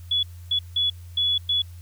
sine tone bursts at uneven times, 3401 Hz, G#7, 40 cents sharp, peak -19 dBFS, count 5, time 0.11-0.23 / 0.51-0.59 / 0.76-0.9 / 1.17-1.38 / 1.49-1.62 s, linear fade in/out 5 ms, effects added 87 Hz sine -38 dBFS peak until 1.81 s + white hiss -56 dBFS RMS until 1.81 s

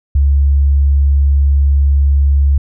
sine tone, 70 Hz, C#2, 18 cents sharp, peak -7 dBFS, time 0.15-2.58 s, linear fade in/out 5 ms, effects none

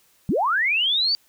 sine linear sweep, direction up, 138.59 to 4678 Hz, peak -18 dBFS, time 0.29-1.15 s, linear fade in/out 0 ms, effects white hiss -60 dBFS RMS until 1.28 s

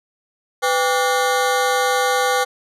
25% pulse ring-modulated tone, 650 Hz, E5, 24 cents flat, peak -9 dBFS, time 0.62-2.45 s, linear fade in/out 20 ms, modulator 148 Hz, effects low-pass 12000 Hz 12 dB/octave

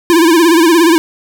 square tone with vibrato, 333.1 Hz, E4, 18 cents sharp, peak -6 dBFS, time 0.1-0.98 s, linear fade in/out 0 ms, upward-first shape sine, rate 17 Hz, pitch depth 100 cents each way, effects none

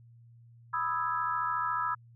sine chord, E major seventh, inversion second, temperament equal, 987.8 / 1244.5 / 1318.5 / 1661.2 Hz, B5 / D#6 / E6 / G#6, 0 / 0 / 0 / 0 cents, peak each -33 / -35 / -32 / -38 dBFS, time 0.73-1.95 s, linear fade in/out 10 ms, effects added 117 Hz sine -53 dBFS peak until 2.15 s

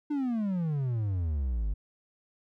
triangle exponential sweep, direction down, 303.1 to 48 Hz, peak -25 dBFS, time 0.1-1.74 s, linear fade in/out 10 ms, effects none

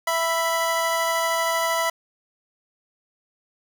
25% pulse tone pair together, 662.8 / 987.8 Hz, E5 / B5, +9 / 0 cents, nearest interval perfect fifth, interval 691 cents, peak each -20 dBFS, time 0.07-1.9 s, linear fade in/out 5 ms, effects none

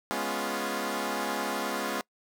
10% pulse chord, C# dominant seventh, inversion second, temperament equal, 207.7 / 246.9 / 277.2 / 349.2 Hz, G#3 / B3 / C#4 / E#4, 0 / 0 / 0 / 0 cents, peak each -27 dBFS, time 0.11-2.01 s, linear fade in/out 0 ms, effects noise-tail reverb RT60 0.1 s tail -24 dB re dry

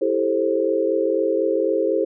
sine chord, A minor seventh, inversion second, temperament just, 330 / 396 / 440 / 528 Hz, E4 / G4 / A4 / C5, +2 / +18 / 0 / +16 cents, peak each -24 / -23 / -23 / -22 dBFS, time 0.01-2.05 s, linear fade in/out 10 ms, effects none

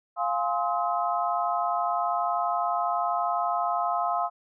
sine chord, F minor seventh, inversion none, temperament equal with one note detuned, 698.5 / 830.6 / 1046.5 / 1277.3 Hz, F5 / Ab5 / C6 / Eb6, 0 / 0 / 0 / +45 cents, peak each -27 / -32 / -30 / -30 dBFS, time 0.16-4.3 s, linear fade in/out 50 ms, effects none

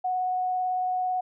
sine tone with vibrato, 736 Hz, F#5, 9 cents flat, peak -24 dBFS, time 0.04-1.21 s, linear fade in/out 10 ms, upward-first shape sine, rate 18 Hz, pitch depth 9 cents each way, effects none

